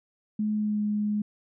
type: tone with pitch glide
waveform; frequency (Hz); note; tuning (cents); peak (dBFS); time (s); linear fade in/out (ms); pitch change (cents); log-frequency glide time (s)
sine; 212.6 to 209.3; G#3 to G#3; +41 to +14; -24; 0.39-1.22; 5; -27; 0.53-0.82
effects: none